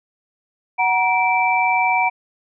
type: tone cluster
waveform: sine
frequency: 744 / 946 / 2331 Hz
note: F#5 / A#5 / D7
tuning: +9 / +25 / -14 cents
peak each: -19 dBFS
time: 0.78-2.1 s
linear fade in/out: 20 ms
effects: none